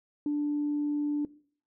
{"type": "tone", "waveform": "sine", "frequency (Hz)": 293.7, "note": "D4", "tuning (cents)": 0, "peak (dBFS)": -25, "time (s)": [0.26, 1.25], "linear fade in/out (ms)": 2, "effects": ["noise-tail reverb RT60 0.5 s tail -20 dB re dry", "tanh soft clip ceiling -22 dBFS"]}